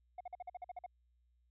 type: tone bursts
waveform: sine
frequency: 721 Hz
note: F#5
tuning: 45 cents flat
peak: -39 dBFS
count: 10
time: 0.18-0.863 s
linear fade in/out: 5 ms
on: 26 ms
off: 47 ms
effects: tanh soft clip ceiling -41 dBFS + added 60 Hz sine -70 dBFS peak until 1.5 s